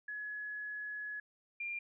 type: tone pair in turn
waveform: sine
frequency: 1692 / 2393 Hz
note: G#6 / D7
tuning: +32 / +32 cents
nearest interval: tritone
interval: 600 cents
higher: second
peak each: -39 / -37 dBFS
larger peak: second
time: 0.08-1.2 / 1.6-1.79 s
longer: first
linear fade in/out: 5 ms
effects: none